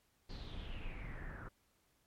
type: noise with low-pass filter sweep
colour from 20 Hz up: brown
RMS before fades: -45 dBFS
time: 0.29-1.49 s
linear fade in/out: 10 ms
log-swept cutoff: 4500 to 1400 Hz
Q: 6.9
effects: pink hiss -75 dBFS RMS until 2.06 s + MP3 64 kbps